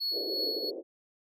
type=tone with tremolo; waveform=triangle; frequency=4371 Hz; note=C#8; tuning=25 cents flat; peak=-27 dBFS; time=0-0.71 s; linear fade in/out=20 ms; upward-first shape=triangle; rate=2.9 Hz; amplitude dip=55%
type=band-pass noise; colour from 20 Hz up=white; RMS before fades=-37 dBFS; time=0.11-0.83 s; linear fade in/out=50 ms; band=320 to 530 Hz; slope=48 dB/octave
effects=none